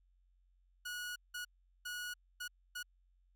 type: tone bursts at uneven times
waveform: sawtooth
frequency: 1458 Hz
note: F#6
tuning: 26 cents flat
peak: -37 dBFS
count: 5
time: 0.85-1.16 / 1.34-1.45 / 1.85-2.14 / 2.4-2.48 / 2.75-2.83 s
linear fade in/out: 10 ms
effects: added 45 Hz sine -68 dBFS peak until 3.35 s